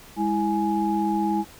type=tone cluster; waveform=sine; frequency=205.8 / 326.7 / 836 Hz; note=G#3 / E4 / G#5; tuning=-16 / -15 / +11 cents; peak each=-25 dBFS; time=0.16-1.45 s; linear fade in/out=50 ms; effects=pink hiss -47 dBFS RMS until 1.59 s